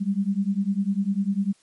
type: beating tone pair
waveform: sine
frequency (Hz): 192.9 / 202.9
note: G3 / G#3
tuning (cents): -28 / -40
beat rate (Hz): 10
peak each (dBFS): -24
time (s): 0-1.53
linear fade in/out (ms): 20
effects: white hiss -61 dBFS RMS until 1.62 s + MP3 48 kbps